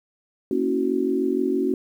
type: chord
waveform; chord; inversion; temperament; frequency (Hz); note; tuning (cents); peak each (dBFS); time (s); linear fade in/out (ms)
sine; F# dominant seventh; first; equal with one note detuned; 233.1 / 277.2 / 323.6 / 370; A#3 / C#4 / E4 / F#4; 0 / 0 / -32 / 0; -28 / -24 / -29 / -23; 0.51-1.74; 2
effects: 9-bit